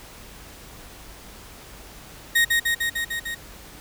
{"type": "tone with echo", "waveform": "35% pulse", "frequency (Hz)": 1864.7, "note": "A#6", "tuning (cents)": 0, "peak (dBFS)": -14, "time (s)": [2.35, 2.45], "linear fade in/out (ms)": 10, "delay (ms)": 150, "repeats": 6, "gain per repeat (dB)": -2, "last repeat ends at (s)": 3.35, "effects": ["added 50 Hz sine -49 dBFS peak until 3.8 s", "pink hiss -44 dBFS RMS until 3.8 s"]}